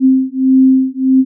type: beating tone pair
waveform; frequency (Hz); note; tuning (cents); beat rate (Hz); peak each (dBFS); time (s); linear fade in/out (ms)
sine; 261.6 / 263.2; C4 / C4; 0 / +10; 1.6; -10; 0-1.25; 50
effects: none